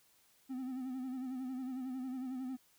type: tone with vibrato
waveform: triangle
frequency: 257.9 Hz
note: C4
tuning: 25 cents flat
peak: -36 dBFS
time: 0.49-2.57 s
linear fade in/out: 20 ms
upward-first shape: sine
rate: 11 Hz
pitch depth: 58 cents each way
effects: white hiss -69 dBFS RMS until 2.78 s